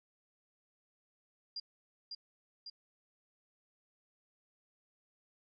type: tone with echo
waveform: sine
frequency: 4800 Hz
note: D8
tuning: 37 cents sharp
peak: -38 dBFS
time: 1.56-1.6 s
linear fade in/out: 5 ms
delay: 550 ms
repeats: 2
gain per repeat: -3 dB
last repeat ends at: 2.7 s
effects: none